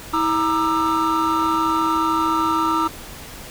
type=tone cluster; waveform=triangle; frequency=323.5 / 937 / 1198 / 1325 Hz; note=E4 / A#5 / D6 / E6; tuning=-32 / +9 / +34 / +9 cents; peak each=-20 dBFS; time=0.13-2.88 s; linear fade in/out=10 ms; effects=tanh soft clip ceiling -9 dBFS + pink hiss -37 dBFS RMS until 3.5 s